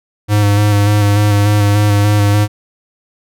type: tone with vibrato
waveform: square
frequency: 103.2 Hz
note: G#2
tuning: 10 cents flat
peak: -9 dBFS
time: 0.28-2.48 s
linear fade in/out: 50 ms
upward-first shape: square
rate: 3.4 Hz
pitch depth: 20 cents each way
effects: none